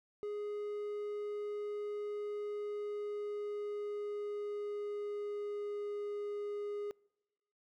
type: tone with pitch glide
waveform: triangle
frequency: 415.3 to 412 Hz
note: G#4 to G#4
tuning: 0 to -14 cents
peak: -35 dBFS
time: 0.23-6.91 s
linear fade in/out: 0 ms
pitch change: -14 cents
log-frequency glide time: 2.47-5.89 s
effects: noise-tail reverb RT60 1.0 s tail -26 dB re dry